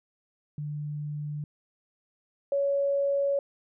sine tone pair in turn, 148.3 / 559.9 Hz, D3 / C#5, +17 / +17 cents, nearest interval octave + major seventh, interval 2300 cents, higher second, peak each -31 / -23 dBFS, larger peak second, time 0.58-1.44 / 2.52-3.39 s, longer second, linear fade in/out 2 ms, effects none

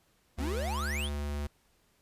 square exponential sweep, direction up, 220 to 3786 Hz, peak -35 dBFS, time 0.37-1.1 s, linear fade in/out 50 ms
square tone, 72.6 Hz, D2, 19 cents flat, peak -33 dBFS, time 0.38-1.47 s, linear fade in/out 5 ms
effects pink hiss -69 dBFS RMS until 2.01 s + resampled to 32000 Hz

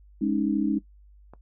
sine chord, Ab suspended fourth, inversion none, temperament equal, 207.7 / 277.2 / 311.1 Hz, Ab3 / Db4 / Eb4, 0 / 0 / 0 cents, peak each -26 dBFS, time 0.21-0.79 s, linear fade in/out 10 ms
click, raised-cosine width 1 ms, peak -31 dBFS, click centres 1.336 s
effects noise-tail reverb RT60 0.1 s tail -17 dB re dry + added 50 Hz sine -50 dBFS peak until 1.41 s

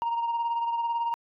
sine beating tone pair, 932.3 / 950.3 Hz, A#5 / A#5, 0 / +33 cents, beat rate 18 Hz, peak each -24 / -33 dBFS, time 0.02-1.14 s, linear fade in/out 0 ms, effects tanh soft clip ceiling -23 dBFS

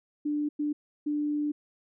sine tone bursts at uneven times, 295.9 Hz, D4, 13 cents sharp, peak -26 dBFS, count 3, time 0.25-0.49 / 0.59-0.73 / 1.06-1.52 s, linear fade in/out 10 ms, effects none

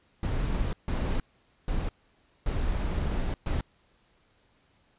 brown noise bursts at uneven times, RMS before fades -28 dBFS, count 5, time 0.23-0.73 / 0.88-1.2 / 1.68-1.89 / 2.46-3.34 / 3.46-3.61 s, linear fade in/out 2 ms, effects pink hiss -66 dBFS RMS until 4.98 s + resampled to 8000 Hz

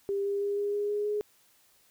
sine tone with pitch steps, 398.1 / 401.3 / 404.6 / 407.9 / 411.2 / 414.5 / 417.9 Hz, G4 / G4 / G#4 / G#4 / G#4 / G#4 / G#4, +27 / +41 / -45 / -31 / -17 / -3 / +11 cents, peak -27 dBFS, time 0.09-1.21 s, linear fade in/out 0 ms, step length 160 ms, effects white hiss -64 dBFS RMS until 1.9 s

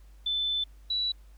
sine tone pair in turn, 3520 / 3935 Hz, A7 / B7, 0 / -7 cents, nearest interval major second, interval 193 cents, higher second, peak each -26 dBFS, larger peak neither, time 0.26-0.64 / 0.9-1.12 s, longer first, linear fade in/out 5 ms, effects added 50 Hz sine -49 dBFS peak until 1.37 s + pink hiss -66 dBFS RMS until 1.37 s

